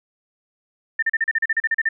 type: tone bursts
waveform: sine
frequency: 1800 Hz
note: A6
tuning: 39 cents sharp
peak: -16 dBFS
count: 13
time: 0.99-1.889 s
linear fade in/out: 5 ms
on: 35 ms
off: 37 ms
effects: none